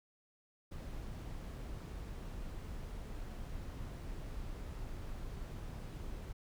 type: noise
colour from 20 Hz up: brown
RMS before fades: -44 dBFS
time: 0.71-6.33 s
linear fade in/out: 10 ms
effects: none